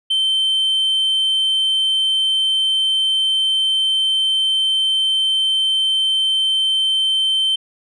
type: tone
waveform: sine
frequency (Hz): 3100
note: G7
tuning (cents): -20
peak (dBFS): -12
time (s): 0.1-7.56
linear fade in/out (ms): 10
effects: tanh soft clip ceiling -13 dBFS